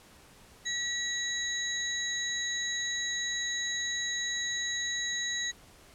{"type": "tone cluster", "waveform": "sine", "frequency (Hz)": [1927, 3899, 6620], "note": ["B6", "B7", "G#8"], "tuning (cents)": [-43, -23, -6], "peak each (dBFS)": [-34, -34, -36], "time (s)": [0.65, 5.52], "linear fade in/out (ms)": 20, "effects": ["pink hiss -56 dBFS RMS until 5.94 s", "low-pass 12000 Hz 12 dB/octave"]}